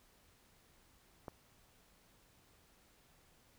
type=click; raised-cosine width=1 ms; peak=-30 dBFS; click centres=1.282 s; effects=pink hiss -68 dBFS RMS until 3.58 s